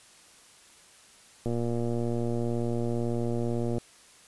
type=click train; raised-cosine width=2 ms; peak=-18 dBFS; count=275; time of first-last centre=1.46-3.782 s; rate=118 Hz; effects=white hiss -55 dBFS RMS until 4.27 s + resampled to 24000 Hz